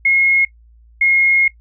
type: tone pair in turn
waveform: sine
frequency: 2160 / 2152 Hz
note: C#7 / C7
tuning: -45 / +48 cents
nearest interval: unison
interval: 7 cents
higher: first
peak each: -10 dBFS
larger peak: neither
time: 0.05-0.45 / 1.01-1.48 s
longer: second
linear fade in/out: 5 ms
effects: noise-tail reverb RT60 0.1 s tail -19 dB re dry + added 57 Hz sine -44 dBFS peak until 1.6 s